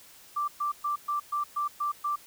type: tone bursts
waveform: sine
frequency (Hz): 1174.7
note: D6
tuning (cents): 0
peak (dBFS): -26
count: 8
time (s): 0.36-2.16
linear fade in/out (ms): 10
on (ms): 120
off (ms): 120
effects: white hiss -53 dBFS RMS until 2.26 s